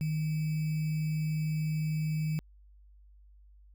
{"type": "tone with sample-and-hold", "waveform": "sine", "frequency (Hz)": 155.56, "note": "D#3", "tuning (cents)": 0, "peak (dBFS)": -28, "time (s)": [0.01, 2.39], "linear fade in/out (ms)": 0, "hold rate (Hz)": 2450, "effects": ["added 50 Hz sine -54 dBFS peak until 3.74 s"]}